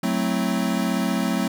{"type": "chord", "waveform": "square", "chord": "F# half-diminished seventh", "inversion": "none", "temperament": "equal", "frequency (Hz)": [185, 220, 261.6, 329.6], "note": ["F#3", "A3", "C4", "E4"], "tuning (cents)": [0, 0, 0, 0], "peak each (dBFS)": [-26, -26, -27, -32], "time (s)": [0.03, 1.48], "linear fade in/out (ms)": 5, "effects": []}